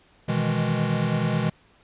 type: chord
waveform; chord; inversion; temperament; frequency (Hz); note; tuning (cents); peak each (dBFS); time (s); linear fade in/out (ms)
square; E major seventh; second; equal; 123.47 / 155.56 / 164.81 / 207.7; B2 / D#3 / E3 / G#3; 0 / 0 / 0 / 0; -28; 0.28-1.5; 10
effects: pink hiss -58 dBFS RMS until 1.83 s + resampled to 8000 Hz